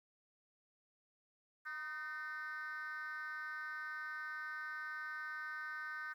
sine tone with frequency modulation, 1530 Hz, G6, 42 cents flat, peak -40 dBFS, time 1.65-6.14 s, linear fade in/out 20 ms, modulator 291 Hz, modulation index 1, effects tanh soft clip ceiling -39 dBFS + 12-bit

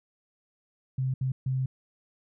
sine tone bursts at uneven times, 130.81 Hz, C3, in tune, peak -25 dBFS, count 3, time 0.98-1.14 / 1.21-1.32 / 1.46-1.66 s, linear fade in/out 5 ms, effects none

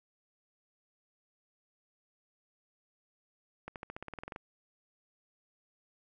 accelerating click train, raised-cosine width 0.5 ms, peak -26 dBFS, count 13, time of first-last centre 3.68-4.361 s, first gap 78 ms, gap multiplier 0.94, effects none

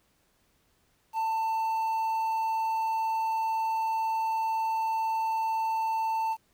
triangle tone with quantisation, 891 Hz, A5, 22 cents sharp, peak -24 dBFS, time 1.13-6.37 s, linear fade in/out 50 ms, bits 9, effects pink hiss -69 dBFS RMS until 6.53 s

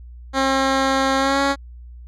10% pulse tone with pitch glide, 268.3 to 277.4 Hz, C4 to C#4, +44 to +1 cents, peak -8 dBFS, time 0.33-1.56 s, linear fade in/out 50 ms, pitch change +57 cents, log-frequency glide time 1.17-1.41 s, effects added 60 Hz sine -36 dBFS peak until 2.07 s + low-pass 6000 Hz 12 dB/octave

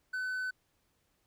triangle tone, 1510 Hz, F#6, 35 cents sharp, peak -31 dBFS, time 0.13-0.51 s, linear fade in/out 10 ms, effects pink hiss -75 dBFS RMS until 1.26 s

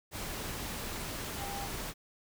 sine tone in noise, 799 Hz, G5, 33 cents sharp, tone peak -40 dBFS, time 1.37-1.69 s, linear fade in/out 50 ms, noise pink, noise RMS -39 dBFS, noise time 0.11-1.94 s, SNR -4 dB, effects none

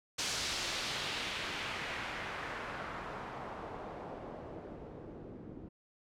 white noise with low-pass filter sweep, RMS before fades -41 dBFS, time 0.18-5.69 s, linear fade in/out 10 ms, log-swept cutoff 5900 to 290 Hz, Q 1.2, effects none

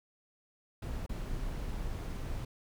brown noise with dropouts, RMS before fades -37 dBFS, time 0.82-2.45 s, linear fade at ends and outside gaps 5 ms, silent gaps 1.064-1.092 s, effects none

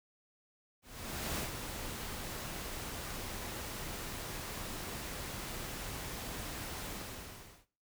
pink noise with ADSR envelope, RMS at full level -36 dBFS, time 0.82-7.66 s, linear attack 550 ms, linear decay 130 ms, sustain -6 dB, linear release 780 ms, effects noise-tail reverb RT60 0.4 s tail -17 dB re dry

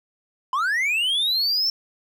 triangle linear sweep, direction up, 987.8 to 5430 Hz, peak -18 dBFS, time 0.53-1.7 s, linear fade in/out 2 ms, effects none

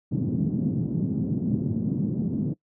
white band-pass noise, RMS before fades -26 dBFS, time 0.11-2.54 s, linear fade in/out 10 ms, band 120 to 240 Hz, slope 24 dB/octave, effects noise-tail reverb RT60 0.1 s tail -22 dB re dry

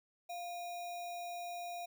sine tone with sample-and-hold, 698.5 Hz, F5, in tune, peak -40 dBFS, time 0.29-1.86 s, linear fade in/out 10 ms, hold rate 3150 Hz, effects none

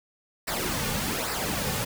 pink noise with flanger, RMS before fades -29 dBFS, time 0.47-1.85 s, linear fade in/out 10 ms, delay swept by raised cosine 0.3 to 3.1 ms, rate 1.2 Hz, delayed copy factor -0.65, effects none

